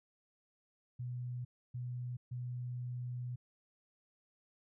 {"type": "tone bursts at uneven times", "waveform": "sine", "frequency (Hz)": 123.47, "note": "B2", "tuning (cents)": 0, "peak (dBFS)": -38, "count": 3, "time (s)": [[0.99, 1.45], [1.74, 2.17], [2.31, 3.36]], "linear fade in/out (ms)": 10, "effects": []}